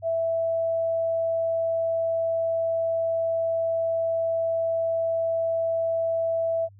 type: tone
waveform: sine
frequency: 660 Hz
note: E5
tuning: 2 cents sharp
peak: -22 dBFS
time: 0.02-6.69 s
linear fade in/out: 50 ms
effects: added 99 Hz sine -48 dBFS peak until 6.79 s